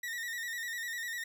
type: tone with vibrato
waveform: 40% pulse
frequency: 1882 Hz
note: A#6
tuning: 16 cents sharp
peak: -35 dBFS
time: 0.03-1.24 s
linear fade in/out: 5 ms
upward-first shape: square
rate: 10 Hz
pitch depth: 50 cents each way
effects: none